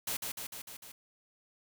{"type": "noise with echo", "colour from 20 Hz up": "white", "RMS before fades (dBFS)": -35, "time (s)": [0.07, 0.17], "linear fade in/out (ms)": 5, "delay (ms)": 150, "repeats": 5, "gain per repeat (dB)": -3, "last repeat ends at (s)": 0.92, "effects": []}